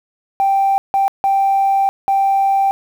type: tone bursts at uneven times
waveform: sine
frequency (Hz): 784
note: G5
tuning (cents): 0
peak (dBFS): -10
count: 4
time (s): 0.4-0.78 / 0.94-1.08 / 1.24-1.89 / 2.08-2.71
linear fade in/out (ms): 0
effects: tanh soft clip ceiling -8 dBFS + 7-bit